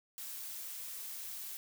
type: noise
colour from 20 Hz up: blue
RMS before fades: -44 dBFS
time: 0.18-1.57 s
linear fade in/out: 0 ms
effects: none